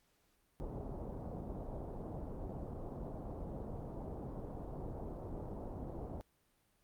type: low-pass noise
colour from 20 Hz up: pink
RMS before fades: -44 dBFS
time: 0.6-6.21 s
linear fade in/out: 0 ms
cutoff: 800 Hz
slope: 24 dB/octave
effects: pink hiss -75 dBFS RMS until 6.83 s + Opus 48 kbps